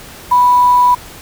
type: tone with quantisation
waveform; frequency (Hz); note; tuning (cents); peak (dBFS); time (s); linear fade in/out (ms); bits
sine; 986; B5; -3; -6; 0.31-0.95; 10; 5
effects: pink hiss -34 dBFS RMS until 1.21 s